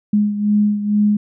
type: beating tone pair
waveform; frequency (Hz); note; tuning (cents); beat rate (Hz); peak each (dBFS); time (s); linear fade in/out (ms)
sine; 207.7 / 209.9; G#3 / G#3; 0 / +19; 2.2; -14 / -20; 0.13-1.17; 5
effects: none